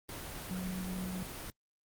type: tone in noise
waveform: sine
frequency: 184.2 Hz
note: F#3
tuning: 7 cents flat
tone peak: -36 dBFS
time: 0.51-1.23 s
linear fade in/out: 0 ms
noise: pink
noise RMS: -43 dBFS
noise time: 0.09-1.5 s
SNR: +4 dB
effects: Opus 24 kbps